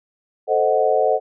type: chord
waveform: sine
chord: A diminished seventh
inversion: none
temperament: equal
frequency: 440 / 523.3 / 622.3 / 740 Hz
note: A4 / C5 / Eb5 / Gb5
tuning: 0 / 0 / 0 / 0 cents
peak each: -20 dBFS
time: 0.47-1.2 s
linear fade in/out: 50 ms
effects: none